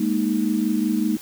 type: chord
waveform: sine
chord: Ab suspended second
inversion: none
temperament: equal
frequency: 207.7 / 233.1 / 311.1 Hz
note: Ab3 / Bb3 / Eb4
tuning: 0 / 0 / 0 cents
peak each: -23 dBFS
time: 0-1.17 s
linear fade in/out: 5 ms
effects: white hiss -41 dBFS RMS until 1.21 s